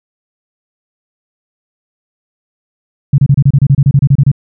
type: tone bursts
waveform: sine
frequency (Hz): 138.59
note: C#3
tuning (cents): 0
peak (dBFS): -3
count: 15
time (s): 3.13-4.316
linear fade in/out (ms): 5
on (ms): 52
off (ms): 29
effects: none